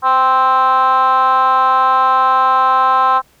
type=tone with frequency modulation; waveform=sine; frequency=1046.5 Hz; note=C6; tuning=in tune; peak=-7 dBFS; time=0.02-3.22 s; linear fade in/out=50 ms; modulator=264 Hz; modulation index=1.1; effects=tanh soft clip ceiling -7 dBFS + pink hiss -52 dBFS RMS until 3.4 s